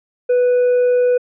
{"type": "tone with hard clipping", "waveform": "sine", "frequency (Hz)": 493.9, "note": "B4", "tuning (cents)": 0, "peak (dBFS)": -12, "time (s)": [0.29, 1.18], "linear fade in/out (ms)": 10, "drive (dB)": 2, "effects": ["resampled to 8000 Hz"]}